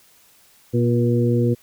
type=harmonic tone with a mistuned harmonic; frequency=120 Hz; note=B2; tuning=49 cents flat; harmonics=1 / 2 / 3 / 4; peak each=-18 / -21 / -23 / -24 dBFS; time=0.73-1.55 s; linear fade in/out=20 ms; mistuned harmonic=3; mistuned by=-25 cents; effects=white hiss -54 dBFS RMS until 1.62 s